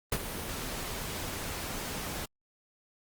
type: noise with ADSR envelope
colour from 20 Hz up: pink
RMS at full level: -27 dBFS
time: 0.12-2.26 s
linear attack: 4 ms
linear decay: 50 ms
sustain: -10 dB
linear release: 13 ms
effects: Opus 32 kbps